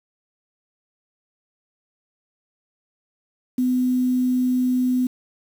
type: tone with quantisation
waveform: sine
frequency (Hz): 252.2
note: B3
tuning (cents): +36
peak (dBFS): -17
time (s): 3.58-5.07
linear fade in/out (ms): 5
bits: 7
effects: none

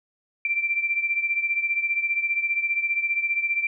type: beating tone pair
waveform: sine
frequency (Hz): 2350 / 2365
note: D7 / D7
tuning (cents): +1 / +12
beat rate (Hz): 15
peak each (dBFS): -23 / -28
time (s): 0.45-3.67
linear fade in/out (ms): 2
effects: none

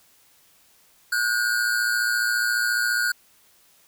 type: tone pair together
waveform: square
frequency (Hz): 1453.5 / 1568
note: F#6 / G6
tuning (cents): -31 / 0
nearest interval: minor second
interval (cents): 131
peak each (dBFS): -23 / -26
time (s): 1.12-3.12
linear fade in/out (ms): 5
effects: white hiss -58 dBFS RMS until 3.87 s

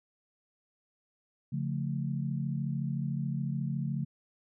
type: chord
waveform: sine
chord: Db augmented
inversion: none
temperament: equal with one note detuned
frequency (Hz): 140.77 / 174.61 / 220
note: Db3 / F3 / A3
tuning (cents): +27 / 0 / 0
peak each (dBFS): -32 / -36 / -37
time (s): 1.52-4.05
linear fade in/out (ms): 10
effects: none

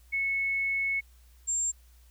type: tone pair in turn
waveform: sine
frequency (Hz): 2200 / 7400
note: C#7 / A#8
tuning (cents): -14 / -14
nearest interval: octave + major sixth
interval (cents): 2100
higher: second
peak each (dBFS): -26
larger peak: neither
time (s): 0.12-1.01 / 1.47-1.72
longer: first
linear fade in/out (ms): 20
effects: added 60 Hz sine -54 dBFS peak until 2.1 s + white hiss -65 dBFS RMS until 2.1 s

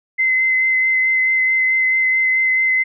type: tone with vibrato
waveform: sine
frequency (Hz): 2056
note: C7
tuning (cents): -31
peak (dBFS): -13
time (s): 0.18-2.84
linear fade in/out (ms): 20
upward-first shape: sine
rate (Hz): 4.6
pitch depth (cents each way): 13
effects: none

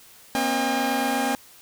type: tone cluster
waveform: sawtooth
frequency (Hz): 240.5 / 268.7 / 622 / 806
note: B3 / C4 / D#5 / G5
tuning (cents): -46 / +46 / -1 / +48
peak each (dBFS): -24 / -23 / -30 / -23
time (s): 0.35-1.35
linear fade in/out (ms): 0
effects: white hiss -50 dBFS RMS until 1.61 s

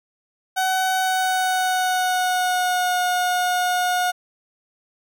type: tone with pitch glide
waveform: 30% pulse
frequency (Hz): 752 to 722.6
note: F#5 to F#5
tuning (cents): +28 to -41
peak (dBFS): -16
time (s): 0.56-4.12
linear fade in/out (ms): 20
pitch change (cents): -69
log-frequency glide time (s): 0.98-3.01
effects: none

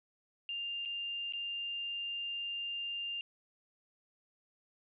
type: tone with dropouts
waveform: sine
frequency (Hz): 2798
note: F7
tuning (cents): +3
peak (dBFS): -36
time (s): 0.49-3.21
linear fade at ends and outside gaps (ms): 1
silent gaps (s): 0.852-0.857 / 1.324-1.335
effects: none

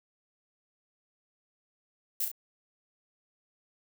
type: noise with echo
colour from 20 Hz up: violet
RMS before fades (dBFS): -30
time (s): 2.2-2.25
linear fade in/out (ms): 5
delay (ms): 33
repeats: 2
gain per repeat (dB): -5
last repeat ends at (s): 2.316
effects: none

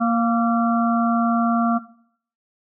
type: harmonic tone with a mistuned harmonic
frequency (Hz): 232.6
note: A#3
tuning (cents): -4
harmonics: 1 / 3 / 5 / 6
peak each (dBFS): -18 / -23 / -25 / -26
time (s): 0-1.79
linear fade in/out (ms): 20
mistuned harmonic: 6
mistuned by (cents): -37
effects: noise-tail reverb RT60 0.6 s tail -17 dB re dry

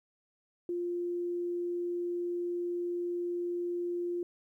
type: tone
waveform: sine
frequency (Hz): 349.8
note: F4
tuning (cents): +3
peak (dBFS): -31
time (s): 0.69-4.23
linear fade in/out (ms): 2
effects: 12-bit

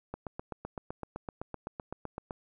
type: click train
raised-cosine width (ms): 1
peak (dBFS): -23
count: 18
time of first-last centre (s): 0.14-2.308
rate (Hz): 7.84
effects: none

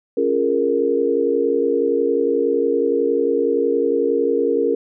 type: chord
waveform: sine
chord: Bb minor seventh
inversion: first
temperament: equal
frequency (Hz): 277.2 / 349.2 / 415.3 / 466.2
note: Db4 / F4 / Ab4 / Bb4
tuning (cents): 0 / 0 / 0 / 0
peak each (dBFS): -23 / -24 / -21 / -18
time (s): 0.17-4.75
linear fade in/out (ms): 5
effects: none

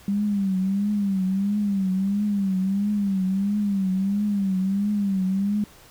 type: tone with vibrato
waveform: sine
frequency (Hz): 197.3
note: G3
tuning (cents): +11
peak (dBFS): -20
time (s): 0.08-5.64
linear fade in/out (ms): 2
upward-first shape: triangle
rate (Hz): 1.5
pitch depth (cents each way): 110
effects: pink hiss -50 dBFS RMS until 5.9 s

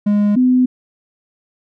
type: tone pair in turn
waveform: triangle / sine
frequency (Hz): 206.3 / 252.9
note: G#3 / B3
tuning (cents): -11 / +41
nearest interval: major third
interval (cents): 352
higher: second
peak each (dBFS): -9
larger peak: neither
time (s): 0.06-0.36 / 0.36-0.66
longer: neither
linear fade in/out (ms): 10
effects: none

